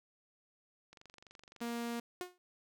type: click train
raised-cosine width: 0.2 ms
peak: -38 dBFS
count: 19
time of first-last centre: 0.93-1.689 s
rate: 23.7 Hz
type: tone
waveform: sawtooth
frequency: 235.3 Hz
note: A#3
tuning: 16 cents sharp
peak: -33 dBFS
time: 1.61-2 s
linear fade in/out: 5 ms
type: tone with exponential decay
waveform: sawtooth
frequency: 360.5 Hz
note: F#4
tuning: 45 cents flat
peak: -32 dBFS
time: 2.21-2.38 s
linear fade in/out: 0 ms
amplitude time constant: 35 ms
effects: none